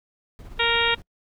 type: noise with tremolo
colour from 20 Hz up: brown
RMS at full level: -38 dBFS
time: 0.39-1.02 s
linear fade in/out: 0 ms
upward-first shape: triangle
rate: 17 Hz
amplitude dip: 55%
type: harmonic tone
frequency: 466.2 Hz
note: A#4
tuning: in tune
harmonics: 1 / 2 / 3 / 4 / 5 / 6 / 7 / 8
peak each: -27 / -27 / -27 / -27 / -27 / -27 / -27 / -27 dBFS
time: 0.59-0.95 s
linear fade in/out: 10 ms
effects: noise-tail reverb RT60 0.1 s tail -25 dB re dry